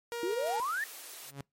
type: tone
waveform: sawtooth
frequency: 471.8 Hz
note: A#4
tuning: 21 cents sharp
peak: -31 dBFS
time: 0.12-0.6 s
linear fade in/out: 0 ms
type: exponential sweep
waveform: sine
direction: up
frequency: 329.6 to 1863 Hz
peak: -30 dBFS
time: 0.23-0.84 s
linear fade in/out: 2 ms
type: high-pass noise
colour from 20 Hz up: white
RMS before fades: -46 dBFS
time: 0.46-1.31 s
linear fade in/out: 10 ms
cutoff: 330 Hz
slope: 24 dB/octave
type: tone with exponential growth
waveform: sawtooth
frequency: 139.3 Hz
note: C#3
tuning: 9 cents sharp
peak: -32 dBFS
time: 1.23-1.41 s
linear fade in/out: 2 ms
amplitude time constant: 39 ms
effects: noise-tail reverb RT60 0.2 s tail -25 dB re dry + MP3 64 kbps